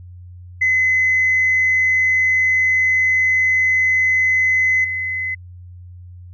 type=tone with level steps; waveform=sine; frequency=2035 Hz; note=C7; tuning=49 cents flat; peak=-12 / -20 dBFS; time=0.61-5.35 s; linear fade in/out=10 ms; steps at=4.84 s; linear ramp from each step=5 ms; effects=tanh soft clip ceiling -8 dBFS + added 89 Hz sine -35 dBFS peak until 6.33 s